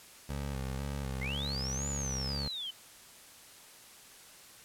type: tone with vibrato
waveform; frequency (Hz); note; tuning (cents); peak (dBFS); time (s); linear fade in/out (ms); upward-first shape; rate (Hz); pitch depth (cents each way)
20% pulse; 68; C#2; -33; -30; 0.29-2.48; 5; square; 2; 53
type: linear two-way sweep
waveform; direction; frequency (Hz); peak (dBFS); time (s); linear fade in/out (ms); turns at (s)
sine; up then down; 1975.5 to 7100 to 2977; -36; 1.21-2.71; 10; 1.88
effects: white hiss -54 dBFS RMS until 4.64 s + low-pass 12000 Hz 12 dB/octave